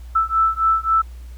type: beating tone pair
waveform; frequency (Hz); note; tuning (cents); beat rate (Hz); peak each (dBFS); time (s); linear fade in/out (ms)
sine; 1318.5 / 1322.2; E6 / E6; 0 / +5; 3.7; -18; 0.15-1.02; 10
effects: added 60 Hz sine -33 dBFS peak until 1.37 s + pink hiss -53 dBFS RMS until 1.37 s